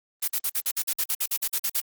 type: noise bursts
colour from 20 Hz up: blue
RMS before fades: -25 dBFS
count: 15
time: 0.22-1.806 s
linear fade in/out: 10 ms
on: 60 ms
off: 49 ms
effects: Opus 24 kbps